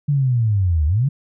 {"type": "linear two-way sweep", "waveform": "sine", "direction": "down then up", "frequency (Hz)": [148, 71.9, 148], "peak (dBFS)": -14, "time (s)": [0.08, 1.09], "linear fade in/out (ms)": 10, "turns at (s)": 0.86, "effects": []}